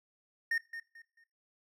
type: tone with echo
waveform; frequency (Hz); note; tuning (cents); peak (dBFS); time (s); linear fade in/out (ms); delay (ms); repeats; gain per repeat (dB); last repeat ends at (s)
triangle; 1836; A#6; -27; -27; 0.51-0.58; 5; 220; 3; -11; 1.24
effects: noise-tail reverb RT60 0.3 s tail -17 dB re dry